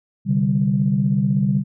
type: chord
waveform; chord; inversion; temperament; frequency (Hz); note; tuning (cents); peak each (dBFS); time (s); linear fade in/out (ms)
sine; C suspended second; none; equal; 130.81 / 146.83 / 196; C3 / D3 / G3; 0 / 0 / 0; -21 / -20 / -18; 0.25-1.64; 50
effects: tanh soft clip ceiling -6 dBFS